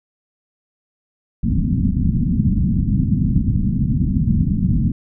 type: low-pass noise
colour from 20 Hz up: white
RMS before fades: -17 dBFS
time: 1.43-4.92 s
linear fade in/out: 5 ms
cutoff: 240 Hz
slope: 48 dB/octave
effects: none